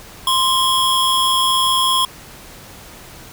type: tone pair together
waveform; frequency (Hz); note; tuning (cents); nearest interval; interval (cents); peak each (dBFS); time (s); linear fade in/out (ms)
square; 1046.5 / 3322; C6 / G#7; 0 / 0; octave + minor sixth; 2000; -17; 0.27-2.05; 2
effects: pink hiss -39 dBFS RMS until 3.32 s